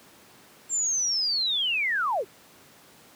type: linear sweep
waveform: sine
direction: down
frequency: 7460 to 331.4 Hz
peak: -23 dBFS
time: 0.69-2.25 s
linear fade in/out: 50 ms
effects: pink hiss -53 dBFS RMS until 3.15 s + high-pass 150 Hz 12 dB/octave